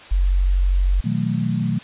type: tone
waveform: sine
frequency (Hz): 46.25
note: F#1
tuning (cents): 0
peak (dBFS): -14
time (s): 0.11-1.01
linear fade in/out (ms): 10
type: chord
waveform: sine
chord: B dominant seventh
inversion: none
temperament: equal with one note detuned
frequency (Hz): 123.47 / 159.02 / 185 / 220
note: B2 / D#3 / F#3 / A3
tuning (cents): 0 / +38 / 0 / 0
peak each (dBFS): -24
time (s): 1.04-1.79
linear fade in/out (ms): 10
effects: white hiss -41 dBFS RMS until 1.83 s + resampled to 8000 Hz